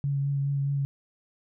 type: tone with vibrato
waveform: sine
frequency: 140 Hz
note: C#3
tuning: 18 cents sharp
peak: -24 dBFS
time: 0.04-0.85 s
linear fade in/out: 0 ms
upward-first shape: triangle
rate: 4.8 Hz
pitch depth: 19 cents each way
effects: none